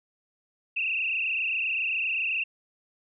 sine tone with frequency modulation, 2640 Hz, E7, 2 cents sharp, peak -25 dBFS, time 0.76-2.44 s, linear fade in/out 10 ms, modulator 27.6 Hz, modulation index 4.7, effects none

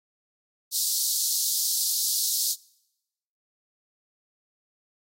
pink high-pass noise, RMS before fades -26 dBFS, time 0.71-2.56 s, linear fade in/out 50 ms, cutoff 4100 Hz, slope 48 dB/octave, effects noise-tail reverb RT60 0.9 s tail -24 dB re dry + AAC 48 kbps

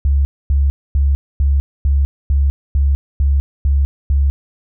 sine tone bursts, 69.6 Hz, C#2, 8 cents sharp, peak -10 dBFS, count 10, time 0.05-4.3 s, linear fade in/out 0 ms, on 200 ms, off 250 ms, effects none

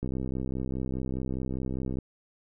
click train, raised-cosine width 3 ms, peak -20 dBFS, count 128, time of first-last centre 0.03-1.987 s, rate 64.9 Hz, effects none

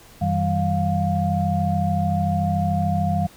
sine tone cluster, 92.5 / 159.9 / 193.4 / 704 Hz, F#2 / D#3 / G3 / F5, 0 / +48 / -23 / +14 cents, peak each -24 dBFS, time 0.21-3.27 s, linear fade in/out 10 ms, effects pink hiss -48 dBFS RMS until 3.36 s

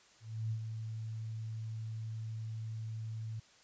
sine tone with ADSR envelope, 111 Hz, A2, 16 cents sharp, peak -32 dBFS, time 0.2-3.4 s, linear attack 310 ms, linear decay 80 ms, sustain -6 dB, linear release 8 ms, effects white hiss -63 dBFS RMS until 3.63 s + resampled to 16000 Hz

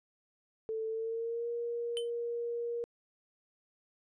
sine tone with pitch glide, 442.8 to 471.8 Hz, A4 to A#4, +11 to +21 cents, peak -33 dBFS, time 0.69-2.84 s, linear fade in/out 0 ms, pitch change +110 cents, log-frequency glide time 0.88-1.48 s
square tone with exponential decay, 3062 Hz, G7, 41 cents flat, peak -33 dBFS, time 1.97-2.1 s, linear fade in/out 0 ms, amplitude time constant 27 ms
effects resampled to 22050 Hz

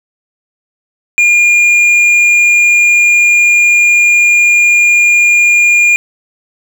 sine tone with hard clipping, 2416 Hz, D7, 48 cents sharp, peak -6 dBFS, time 1.18-5.96 s, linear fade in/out 0 ms, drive 5 dB, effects none

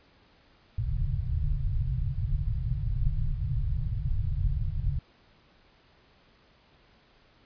pink low-pass noise, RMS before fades -28 dBFS, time 0.78-4.99 s, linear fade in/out 5 ms, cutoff 150 Hz, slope 96 dB/octave, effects pink hiss -61 dBFS RMS until 7.45 s + resampled to 11025 Hz

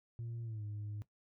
sine tone with pitch glide, 116.54 to 104.43 Hz, A#2 to G#2, 0 to +10 cents, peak -38 dBFS, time 0.19-1.02 s, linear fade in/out 0 ms, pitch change -190 cents, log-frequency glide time 0.43-0.63 s, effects noise-tail reverb RT60 0.1 s tail -18 dB re dry + tanh soft clip ceiling -38 dBFS

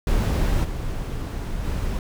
brown noise with level steps, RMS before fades -20 / -28 / -25 dBFS, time 0.07-1.99 s, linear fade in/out 2 ms, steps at 0.63 / 1.64 s, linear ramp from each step 20 ms, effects none

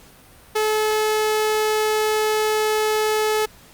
sawtooth tone, 430.5 Hz, A4, 38 cents flat, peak -14 dBFS, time 0.55-3.46 s, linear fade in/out 10 ms, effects pink hiss -48 dBFS RMS until 3.73 s + Opus 48 kbps

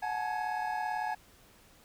triangle tone cluster, 734 / 847 / 885 / 1668 Hz, F#5 / G#5 / A5 / G#6, -14 / +34 / +10 / +7 cents, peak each -34 / -33 / -38 / -38 dBFS, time 0.02-1.15 s, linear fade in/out 10 ms, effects pink hiss -60 dBFS RMS until 1.84 s

